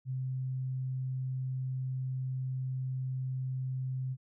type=tone; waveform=sine; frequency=130 Hz; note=C3; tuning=11 cents flat; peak=-32 dBFS; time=0.05-4.17 s; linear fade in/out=50 ms; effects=none